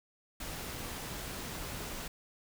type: noise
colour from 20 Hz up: pink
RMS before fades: -41 dBFS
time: 0.4-2.08 s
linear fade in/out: 5 ms
effects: none